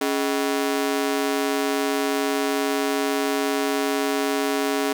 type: ring-modulated tone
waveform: sawtooth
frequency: 349.2 Hz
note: F4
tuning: in tune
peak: -14 dBFS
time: 0.01-4.93 s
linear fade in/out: 5 ms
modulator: 71.2 Hz
effects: none